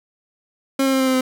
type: tone with pitch steps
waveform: 30% pulse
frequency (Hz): 270 / 267.5 / 265.1 / 262.6 / 260.2 / 257.8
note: C#4 / C4 / C4 / C4 / C4 / C4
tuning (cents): -45 / +38 / +23 / +6 / -9 / -26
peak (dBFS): -13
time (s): 0.79-1.21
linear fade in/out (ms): 5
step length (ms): 70
effects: none